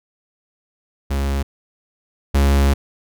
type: tone pair in turn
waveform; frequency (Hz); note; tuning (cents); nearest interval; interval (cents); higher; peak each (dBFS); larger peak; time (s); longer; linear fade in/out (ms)
45% pulse; 69.2 / 69.72; C#2 / C#2; -2 / +11; unison; 13; second; -18 / -12; second; 1.1-1.43 / 2.34-2.74; second; 10
effects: none